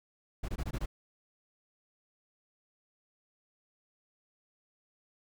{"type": "noise bursts", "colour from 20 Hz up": "brown", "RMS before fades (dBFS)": -34, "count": 6, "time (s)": [0.43, 0.86], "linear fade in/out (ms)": 10, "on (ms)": 55, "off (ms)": 20, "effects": []}